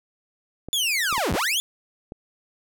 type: clicks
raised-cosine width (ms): 2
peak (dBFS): -22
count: 5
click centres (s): 0.686 / 1.127 / 1.18 / 1.353 / 2.121
type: linear two-way sweep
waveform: sawtooth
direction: down then up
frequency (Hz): 3523 to 39.37 to 3523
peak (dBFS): -18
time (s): 0.73-1.6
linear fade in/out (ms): 0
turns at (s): 1.33
effects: none